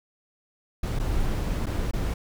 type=noise with dropouts; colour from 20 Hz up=brown; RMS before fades=-26 dBFS; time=0.83-2.14 s; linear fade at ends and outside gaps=5 ms; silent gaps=0.99-0.997 / 1.659-1.666 / 1.912-1.934 s; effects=none